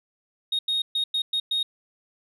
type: tone bursts at uneven times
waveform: sine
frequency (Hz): 3729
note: A#7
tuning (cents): 0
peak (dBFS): -20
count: 6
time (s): 0.52-0.59 / 0.68-0.82 / 0.95-1.04 / 1.14-1.22 / 1.33-1.4 / 1.51-1.63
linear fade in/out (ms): 5
effects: tanh soft clip ceiling -20 dBFS